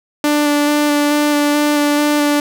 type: tone with vibrato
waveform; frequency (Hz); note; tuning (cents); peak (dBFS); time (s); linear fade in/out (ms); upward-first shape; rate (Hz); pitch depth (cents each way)
sawtooth; 293.9; D4; +1; -8; 0.24-2.4; 2; square; 2.3; 10
effects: none